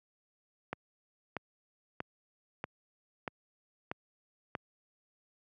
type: click train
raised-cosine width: 0.5 ms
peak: -20 dBFS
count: 7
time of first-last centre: 0.73-4.552 s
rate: 1.57 Hz
effects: high-pass 100 Hz 12 dB/octave

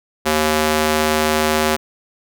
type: tone with high-pass filter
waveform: square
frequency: 77.3 Hz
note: D#2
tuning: 11 cents flat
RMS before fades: -17 dBFS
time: 0.25-1.77 s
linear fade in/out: 20 ms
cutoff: 340 Hz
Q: 0.64
effects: none

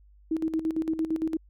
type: tone with tremolo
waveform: sine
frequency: 320 Hz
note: D#4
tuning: 49 cents sharp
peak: -23 dBFS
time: 0.31-1.37 s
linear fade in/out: 5 ms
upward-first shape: square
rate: 8.8 Hz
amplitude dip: 70%
effects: added 50 Hz sine -53 dBFS peak until 1.49 s

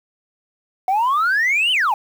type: exponential two-way sweep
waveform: sine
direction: up then down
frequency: 730 to 3100 to 787 Hz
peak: -13 dBFS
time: 0.88-1.94 s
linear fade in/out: 2 ms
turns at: 1.72 s
effects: tanh soft clip ceiling -12 dBFS + 7-bit

